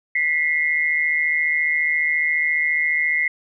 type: tone pair together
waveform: sine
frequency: 1975.5 / 2130 Hz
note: B6 / C7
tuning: 0 / +30 cents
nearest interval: minor second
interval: 130 cents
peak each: -20 dBFS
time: 0.15-3.28 s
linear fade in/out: 5 ms
effects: none